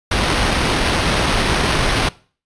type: noise with sample-and-hold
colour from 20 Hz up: pink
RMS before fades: -17 dBFS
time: 0.11-2.09 s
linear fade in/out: 5 ms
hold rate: 7350 Hz
effects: noise-tail reverb RT60 0.4 s tail -21 dB re dry + resampled to 22050 Hz